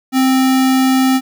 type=tone with sample-and-hold; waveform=sine; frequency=261.6 Hz; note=C4; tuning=in tune; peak=-9 dBFS; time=0.12-1.21 s; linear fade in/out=50 ms; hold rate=1050 Hz; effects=none